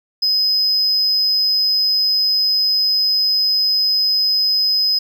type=tone; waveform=sine; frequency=5050 Hz; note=D#8; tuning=25 cents sharp; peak=-11 dBFS; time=0.22-4.99 s; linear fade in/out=10 ms; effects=tanh soft clip ceiling -12 dBFS + 8-bit